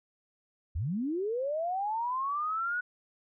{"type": "linear sweep", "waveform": "sine", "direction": "up", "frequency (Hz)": [64.1, 1480], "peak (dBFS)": -29, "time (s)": [0.75, 2.81], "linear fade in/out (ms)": 10, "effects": []}